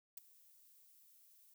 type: noise with ADSR envelope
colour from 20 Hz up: violet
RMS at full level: -45 dBFS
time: 0.17-1.54 s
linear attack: 5 ms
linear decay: 15 ms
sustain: -21 dB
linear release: 4 ms
effects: none